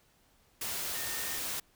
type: tone in noise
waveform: sine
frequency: 1828 Hz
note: A#6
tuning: 34 cents flat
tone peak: -44 dBFS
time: 0.95-1.38 s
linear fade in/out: 5 ms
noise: white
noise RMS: -36 dBFS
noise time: 0.61-1.6 s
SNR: -11 dB
effects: pink hiss -67 dBFS RMS until 1.75 s